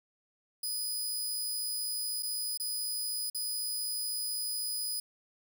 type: tone with dropouts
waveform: 15% pulse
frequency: 4978 Hz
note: D#8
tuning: in tune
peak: -26 dBFS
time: 0.63-5 s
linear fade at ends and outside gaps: 5 ms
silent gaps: 2.225-2.23 / 2.575-2.598 / 3.3-3.346 s
effects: none